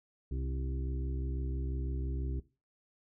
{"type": "harmonic tone with a mistuned harmonic", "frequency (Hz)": 66, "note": "C2", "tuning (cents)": 16, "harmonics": [1, 2, 4, 5, 6], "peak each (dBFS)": [-34, -40, -46, -48, -50], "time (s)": [0.31, 2.4], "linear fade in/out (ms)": 5, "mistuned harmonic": 6, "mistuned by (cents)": -16, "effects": ["noise-tail reverb RT60 0.3 s tail -17 dB re dry"]}